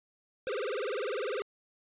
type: tone with vibrato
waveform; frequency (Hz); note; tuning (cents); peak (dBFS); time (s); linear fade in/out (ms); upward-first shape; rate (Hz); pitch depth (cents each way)
square; 455.9; A#4; -39; -32; 0.47-1.42; 0; sine; 20; 290
effects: resampled to 8000 Hz